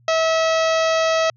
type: harmonic tone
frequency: 647 Hz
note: E5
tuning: 32 cents flat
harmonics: 1 / 2 / 3 / 4 / 5 / 6 / 7 / 8 / 9 / 10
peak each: -17 / -23 / -27 / -29 / -31 / -33 / -34 / -35 / -36 / -37 dBFS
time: 0.08-1.3 s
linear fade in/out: 2 ms
effects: added 120 Hz sine -52 dBFS peak until 1.36 s